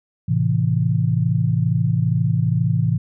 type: chord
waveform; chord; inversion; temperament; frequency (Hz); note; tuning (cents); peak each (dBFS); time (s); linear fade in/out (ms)
sine; A minor; none; equal with one note detuned; 110 / 132.26 / 164.81; A2 / C3 / E3; 0 / +19 / 0; -20 / -20 / -20; 0.28-2.98; 10
effects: none